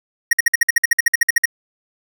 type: tone bursts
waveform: square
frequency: 1873 Hz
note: A#6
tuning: 8 cents sharp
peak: -10 dBFS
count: 16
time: 0.31-1.456 s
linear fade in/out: 5 ms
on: 21 ms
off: 54 ms
effects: none